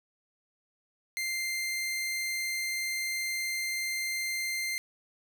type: tone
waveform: sawtooth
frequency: 2093 Hz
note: C7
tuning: in tune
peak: -27 dBFS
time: 1.17-4.78 s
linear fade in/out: 0 ms
effects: 11-bit